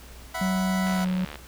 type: chord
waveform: 25% pulse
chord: E suspended second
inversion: none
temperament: equal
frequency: 659.3 / 740 / 987.8 Hz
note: E5 / F#5 / B5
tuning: 0 / 0 / 0 cents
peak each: -30 dBFS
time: 0.34-1.05 s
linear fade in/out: 10 ms
type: tone with pitch glide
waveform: triangle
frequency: 188 to 184.24 Hz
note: F#3 to F#3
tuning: +28 to -7 cents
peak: -21 dBFS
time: 0.41-1.25 s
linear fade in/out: 5 ms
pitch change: -35 cents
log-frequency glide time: 0.91-1.02 s
type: click train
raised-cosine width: 0.3 ms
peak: -21 dBFS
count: 37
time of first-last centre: 0.87-1.356 s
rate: 74 Hz
effects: added 60 Hz sine -45 dBFS peak until 1.47 s + pink hiss -48 dBFS RMS until 1.47 s

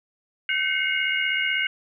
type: tone cluster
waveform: sine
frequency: 1530 / 2132 / 2208 / 2857 Hz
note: G6 / C7 / C#7 / F7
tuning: -42 / +32 / -7 / +39 cents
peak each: -27 dBFS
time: 0.49-1.67 s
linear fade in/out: 2 ms
effects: none

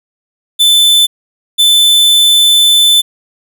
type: tone pair in turn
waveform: 45% pulse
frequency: 3520 / 3520 Hz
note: A7 / A7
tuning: 0 / 0 cents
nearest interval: unison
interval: 0 cents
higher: neither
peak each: -5 dBFS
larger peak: neither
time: 0.59-1.07 / 1.58-3.02 s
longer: second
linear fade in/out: 20 ms
effects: none

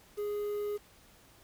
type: tone with quantisation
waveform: triangle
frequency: 414.2 Hz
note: G#4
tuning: 5 cents flat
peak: -30 dBFS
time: 0.17-0.78 s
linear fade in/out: 20 ms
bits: 9
effects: pink hiss -60 dBFS RMS until 1.43 s

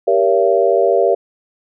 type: chord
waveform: sine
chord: G diminished seventh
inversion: none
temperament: just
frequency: 392 / 470.4 / 564.5 / 677.4 Hz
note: G4 / Bb4 / Db5 / Fb5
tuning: 0 / +16 / +31 / +47 cents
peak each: -16 dBFS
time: 0.07-1.15 s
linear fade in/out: 10 ms
effects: none

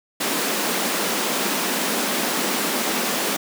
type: high-pass noise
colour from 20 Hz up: pink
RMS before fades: -23 dBFS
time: 0.2-3.37 s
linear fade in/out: 10 ms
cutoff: 190 Hz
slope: 48 dB/octave
effects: none

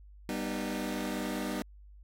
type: chord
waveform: sawtooth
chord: G augmented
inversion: none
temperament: just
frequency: 196 / 245 / 306.2 Hz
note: G3 / B3 / D#4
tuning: 0 / -14 / -28 cents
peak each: -33 dBFS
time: 0.29-1.62 s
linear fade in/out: 0 ms
effects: added 50 Hz sine -50 dBFS peak until 2.03 s + AAC 64 kbps

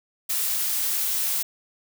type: noise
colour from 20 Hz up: blue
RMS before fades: -25 dBFS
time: 0.29-1.43 s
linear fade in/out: 10 ms
effects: none

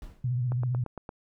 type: noise with exponential decay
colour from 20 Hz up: brown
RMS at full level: -37 dBFS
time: 0.02-0.37 s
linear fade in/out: 1 ms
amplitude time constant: 74 ms
type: tone with vibrato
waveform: sine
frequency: 123.7 Hz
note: B2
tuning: 3 cents sharp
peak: -25 dBFS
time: 0.24-0.84 s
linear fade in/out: 5 ms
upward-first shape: triangle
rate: 15 Hz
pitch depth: 88 cents each way
type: click train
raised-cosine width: 1 ms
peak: -24 dBFS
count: 6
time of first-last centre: 0.52-1.091 s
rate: 8.75 Hz
effects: none

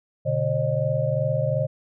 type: tone cluster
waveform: sine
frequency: 122.7 / 145.4 / 537 / 612 Hz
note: B2 / D3 / C5 / D#5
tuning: -11 / -17 / +45 / -29 cents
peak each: -26 dBFS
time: 0.25-1.67 s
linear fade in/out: 20 ms
effects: none

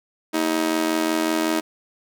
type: tone with amplitude modulation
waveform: sawtooth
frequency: 316.2 Hz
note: D#4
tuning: 28 cents sharp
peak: -12 dBFS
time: 0.33-1.61 s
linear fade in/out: 20 ms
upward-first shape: sine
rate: 85.4 Hz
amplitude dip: 85%
effects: none

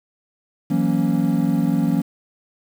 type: chord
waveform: triangle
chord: F# dominant seventh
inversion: third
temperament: equal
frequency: 164.81 / 185 / 233.1 / 277.2 Hz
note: E3 / F#3 / A#3 / C#4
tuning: 0 / 0 / 0 / 0 cents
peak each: -20 dBFS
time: 0.7-2.02 s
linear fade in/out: 10 ms
effects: 7-bit

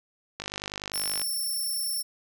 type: click train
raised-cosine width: 0.2 ms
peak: -16 dBFS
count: 42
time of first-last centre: 0.4-1.217 s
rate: 50.2 Hz
type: tone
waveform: 5% pulse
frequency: 5410 Hz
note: E8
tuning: 44 cents sharp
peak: -22 dBFS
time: 0.93-2.03 s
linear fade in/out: 20 ms
effects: none

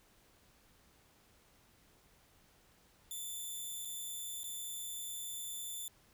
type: tone with dropouts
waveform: 5% pulse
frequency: 3527 Hz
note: A7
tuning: 3 cents sharp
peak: -33 dBFS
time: 3.11-5.88 s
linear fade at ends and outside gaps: 1 ms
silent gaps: 3.85-3.854 / 4.433-4.441 s
effects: pink hiss -67 dBFS RMS until 6.13 s

